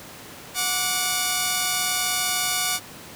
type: tone pair together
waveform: 5% pulse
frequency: 730.7 / 1161 Hz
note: F#5 / D6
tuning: -22 / -20 cents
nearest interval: minor sixth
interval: 802 cents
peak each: -13 dBFS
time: 0.54-2.8 s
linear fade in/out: 50 ms
effects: pink hiss -41 dBFS RMS until 3.15 s + high-pass 100 Hz 12 dB/octave